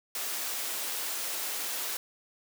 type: high-pass noise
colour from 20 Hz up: white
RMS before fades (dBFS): -34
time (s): 0.15-1.97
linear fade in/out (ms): 2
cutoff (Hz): 360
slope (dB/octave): 12
effects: none